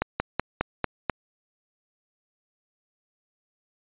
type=slowing click train; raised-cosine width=0.5 ms; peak=-8 dBFS; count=6; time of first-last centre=0.02-1.097 s; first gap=180 ms; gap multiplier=1.09; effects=resampled to 8000 Hz